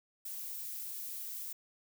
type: noise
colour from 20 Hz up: violet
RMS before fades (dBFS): -42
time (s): 0.25-1.53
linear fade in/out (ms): 5
effects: none